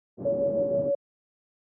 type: low-pass noise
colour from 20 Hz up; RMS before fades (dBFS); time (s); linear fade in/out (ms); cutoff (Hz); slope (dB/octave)
white; -33; 0.17-0.93; 50; 450; 24
type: tone with tremolo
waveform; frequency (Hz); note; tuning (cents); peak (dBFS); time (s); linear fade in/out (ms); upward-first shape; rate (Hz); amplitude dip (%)
sine; 563; C#5; +27; -21; 0.25-0.95; 5; sine; 6.3; 50
effects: high-pass 150 Hz 12 dB/octave